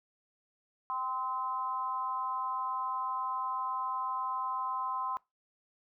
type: tone with amplitude modulation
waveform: sine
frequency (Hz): 1033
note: C6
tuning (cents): -22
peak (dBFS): -28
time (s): 0.9-5.17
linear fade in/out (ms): 0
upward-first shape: sine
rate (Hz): 252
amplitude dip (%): 90
effects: noise-tail reverb RT60 0.2 s tail -21 dB re dry